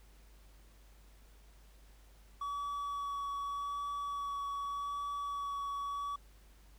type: tone with vibrato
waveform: triangle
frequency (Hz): 1136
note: C#6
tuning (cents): +42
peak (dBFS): -34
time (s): 2.41-6.16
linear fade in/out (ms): 5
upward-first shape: sine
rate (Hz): 0.84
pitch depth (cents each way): 11
effects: added 50 Hz sine -57 dBFS peak until 6.78 s + pink hiss -66 dBFS RMS until 6.78 s